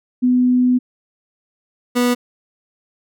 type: tone pair in turn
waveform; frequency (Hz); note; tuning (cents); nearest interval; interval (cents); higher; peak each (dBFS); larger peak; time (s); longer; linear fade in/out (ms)
sine / 30% pulse; 249.9 / 244.9; B3 / B3; +21 / -14; unison; 35; first; -11; neither; 0.22-0.79 / 1.95-2.15; first; 20
effects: none